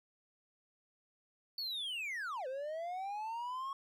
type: linear two-way sweep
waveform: triangle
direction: down then up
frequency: 4518 to 505 to 1104 Hz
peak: -36 dBFS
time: 1.58-3.73 s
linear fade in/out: 2 ms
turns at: 2.47 s
effects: none